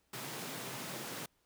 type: high-pass noise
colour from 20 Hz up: pink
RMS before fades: -43 dBFS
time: 0.13-1.26 s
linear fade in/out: 5 ms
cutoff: 120 Hz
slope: 48 dB/octave
effects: pink hiss -75 dBFS RMS until 1.45 s

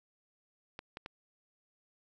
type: clicks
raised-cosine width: 0.3 ms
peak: -26 dBFS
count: 3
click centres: 0.791 / 0.971 / 1.061 s
effects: none

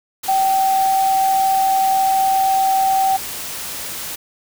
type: tone in noise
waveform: sine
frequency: 771 Hz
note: G5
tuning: 29 cents flat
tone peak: -13 dBFS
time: 0.28-3.17 s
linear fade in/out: 10 ms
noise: white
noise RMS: -28 dBFS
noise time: 0.23-4.16 s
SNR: +12 dB
effects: none

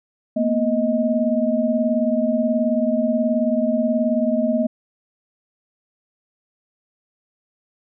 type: tone cluster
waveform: sine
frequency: 227.7 / 246.3 / 626 Hz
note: A#3 / B3 / D#5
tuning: -40 / -5 / +10 cents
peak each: -21 dBFS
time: 0.36-4.67 s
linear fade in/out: 10 ms
effects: none

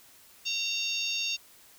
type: harmonic tone with a mistuned harmonic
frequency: 917 Hz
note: A#5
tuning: 29 cents flat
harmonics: 3 / 4 / 5 / 6 / 7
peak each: -32 / -34 / -36 / -38 / -39 dBFS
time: 0.45-1.37 s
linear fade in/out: 20 ms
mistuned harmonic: 7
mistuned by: +20 cents
effects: white hiss -56 dBFS RMS until 1.78 s

